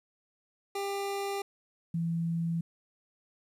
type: tone pair in turn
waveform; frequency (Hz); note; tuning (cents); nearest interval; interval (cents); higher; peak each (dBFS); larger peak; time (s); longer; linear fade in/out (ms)
25% pulse / sine; 397.9 / 166.98; G4 / E3; +26 / +23; octave + minor third; 1503; first; -28; neither; 0.75-1.42 / 1.94-2.61; neither; 5
effects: resampled to 32000 Hz + 11-bit